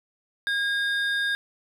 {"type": "tone pair together", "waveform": "triangle", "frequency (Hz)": [1628, 3655], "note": ["G#6", "A#7"], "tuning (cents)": [-35, -35], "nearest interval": "octave + major second", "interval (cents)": 1400, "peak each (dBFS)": [-22, -29], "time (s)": [0.47, 1.35], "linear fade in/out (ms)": 0, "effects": []}